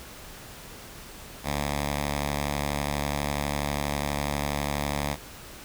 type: tone with notch filter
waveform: 5% pulse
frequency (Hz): 72.2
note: D2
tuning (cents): -29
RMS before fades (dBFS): -29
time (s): 1.43-5.17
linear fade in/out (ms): 50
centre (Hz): 390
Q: 1.2
effects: pink hiss -44 dBFS RMS until 5.64 s